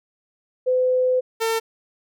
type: tone pair in turn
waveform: sine / sawtooth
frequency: 508 / 451.1 Hz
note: B4 / A4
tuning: +49 / +43 cents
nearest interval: major second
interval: 206 cents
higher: first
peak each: -16 / -16 dBFS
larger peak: neither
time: 0.66-1.21 / 1.4-1.6 s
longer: first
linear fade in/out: 20 ms
effects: none